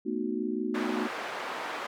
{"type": "chord", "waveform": "sine", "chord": "B dominant seventh", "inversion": "third", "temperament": "just", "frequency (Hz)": [222.2, 246.9, 308.7, 370.4], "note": ["A3", "B3", "D#4", "F#4"], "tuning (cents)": [17, 0, -14, 2], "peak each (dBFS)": -34, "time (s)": [0.05, 1.08], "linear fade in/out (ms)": 20}
{"type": "band-pass noise", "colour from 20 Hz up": "white", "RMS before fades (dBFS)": -36, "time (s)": [0.74, 1.87], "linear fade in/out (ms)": 10, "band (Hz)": [410, 1500], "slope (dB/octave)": 12}
{"effects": []}